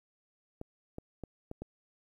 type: clicks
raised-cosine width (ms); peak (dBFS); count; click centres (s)
2; -27; 5; 0.614 / 0.984 / 1.237 / 1.514 / 1.62
effects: 11-bit